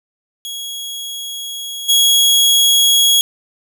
sawtooth tone with level steps, 3322 Hz, G#7, in tune, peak -21 / -6 dBFS, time 0.45-3.21 s, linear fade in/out 0 ms, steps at 1.88 s, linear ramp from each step 20 ms, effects none

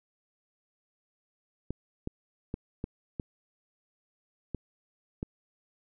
clicks, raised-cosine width 3 ms, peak -20 dBFS, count 7, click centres 1.706 / 2.074 / 2.541 / 2.841 / 3.198 / 4.547 / 5.229 s, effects none

